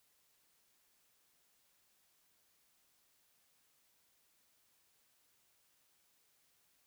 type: silence
effects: white hiss -74 dBFS RMS until 6.86 s